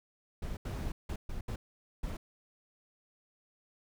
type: noise bursts at uneven times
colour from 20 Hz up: brown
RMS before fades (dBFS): -37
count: 6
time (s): 0.42-0.57 / 0.65-0.92 / 1.09-1.16 / 1.29-1.41 / 1.48-1.56 / 2.03-2.17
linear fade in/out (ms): 5
effects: none